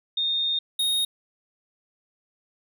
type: tone pair in turn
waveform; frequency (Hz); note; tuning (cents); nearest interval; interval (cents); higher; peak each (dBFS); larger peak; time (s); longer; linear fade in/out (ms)
sine / square; 3669 / 3725; A#7 / A#7; -28 / -2; unison; 26; second; -22; neither; 0.17-0.59 / 0.79-1.05; first; 5
effects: none